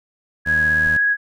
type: tone with vibrato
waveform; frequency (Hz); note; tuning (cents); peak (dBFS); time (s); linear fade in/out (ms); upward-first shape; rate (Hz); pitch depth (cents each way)
sine; 1661.2; G#6; 0; -14; 0.45-1.17; 50; triangle; 16; 13
type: tone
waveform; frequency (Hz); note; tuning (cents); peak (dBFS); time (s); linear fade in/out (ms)
20% pulse; 77.7; D#2; -2; -22; 0.46-0.97; 5
type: noise with exponential decay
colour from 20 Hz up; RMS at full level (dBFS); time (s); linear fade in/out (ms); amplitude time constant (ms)
brown; -24; 0.86-0.95; 2; 19
effects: none